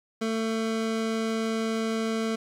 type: tone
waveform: 25% pulse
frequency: 223.4 Hz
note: A3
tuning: 27 cents sharp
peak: -22 dBFS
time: 0.21-2.36 s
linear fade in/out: 10 ms
effects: low-pass 8000 Hz 12 dB/octave + 9-bit